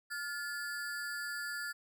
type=ring-modulated tone; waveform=square; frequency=1568 Hz; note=G6; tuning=in tune; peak=-35 dBFS; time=0.1-1.73 s; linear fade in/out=20 ms; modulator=156 Hz; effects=none